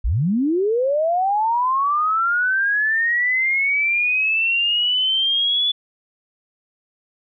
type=linear sweep; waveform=sine; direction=up; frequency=38.89 to 3456 Hz; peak=-16 dBFS; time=0.04-5.72 s; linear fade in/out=10 ms; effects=none